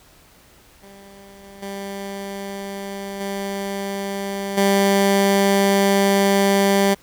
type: tone with level steps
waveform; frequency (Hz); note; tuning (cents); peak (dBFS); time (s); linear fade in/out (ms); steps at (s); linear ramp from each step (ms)
15% pulse; 197.7; G3; +15; -36 / -34 / -22 / -18 / -8; 0.82-6.95; 20; 1.43 / 1.62 / 3.2 / 4.57; 10
effects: pink hiss -51 dBFS RMS until 7.02 s